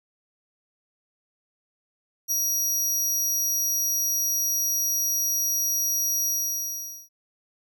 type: tone with ADSR envelope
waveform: sawtooth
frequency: 5750 Hz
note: F8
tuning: 50 cents sharp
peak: -18 dBFS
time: 2.28-7.09 s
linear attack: 36 ms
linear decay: 3 ms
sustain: -2 dB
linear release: 820 ms
effects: none